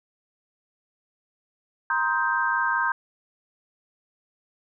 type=chord; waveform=sine; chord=C minor seventh; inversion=third; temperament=just; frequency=941.9 / 1046.5 / 1255.8 / 1569.8 Hz; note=Bb5 / C6 / Eb6 / G6; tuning=+18 / 0 / +16 / +2 cents; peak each=-27 / -28 / -30 / -24 dBFS; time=1.9-2.92 s; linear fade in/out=2 ms; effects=none